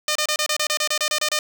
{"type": "tone bursts", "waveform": "5% pulse", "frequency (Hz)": 607, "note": "D#5", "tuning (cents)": -43, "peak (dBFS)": -8, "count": 13, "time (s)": [0.08, 1.39], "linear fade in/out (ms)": 2, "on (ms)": 74, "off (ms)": 29, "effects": []}